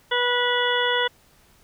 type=harmonic tone; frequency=488.9 Hz; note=B4; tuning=18 cents flat; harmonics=1 / 2 / 3 / 4 / 6 / 7; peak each=-25 / -26 / -26 / -27 / -29 / -27 dBFS; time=0.11-1.08 s; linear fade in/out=10 ms; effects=pink hiss -57 dBFS RMS until 1.63 s